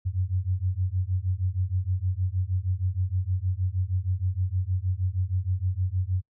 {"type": "beating tone pair", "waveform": "sine", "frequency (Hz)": [89.5, 95.9], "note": ["F2", "G2"], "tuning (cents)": [43, -37], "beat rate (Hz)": 6.4, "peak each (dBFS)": -27, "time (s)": [0.05, 6.22], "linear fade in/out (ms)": 20, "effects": ["noise-tail reverb RT60 0.1 s tail -25 dB re dry"]}